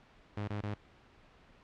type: tone bursts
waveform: sawtooth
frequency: 103.83 Hz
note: G#2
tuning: in tune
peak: -31 dBFS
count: 3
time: 0.37-0.744 s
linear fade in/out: 5 ms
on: 110 ms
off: 22 ms
effects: pink hiss -61 dBFS RMS until 1.63 s + low-pass 3000 Hz 12 dB/octave